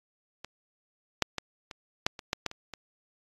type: clicks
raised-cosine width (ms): 0.2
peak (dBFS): -22 / -6 / -14 / -23 / -7 / -23 / -10 / -11 / -25 / -22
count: 10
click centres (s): 0.446 / 1.223 / 1.383 / 1.712 / 2.065 / 2.192 / 2.331 / 2.463 / 2.514 / 2.737
effects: AAC 32 kbps